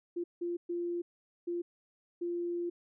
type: tone bursts at uneven times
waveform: sine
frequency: 346.7 Hz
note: F4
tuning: 13 cents flat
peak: -32 dBFS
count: 5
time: 0.16-0.24 / 0.41-0.57 / 0.69-1.02 / 1.47-1.62 / 2.21-2.7 s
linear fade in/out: 10 ms
effects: none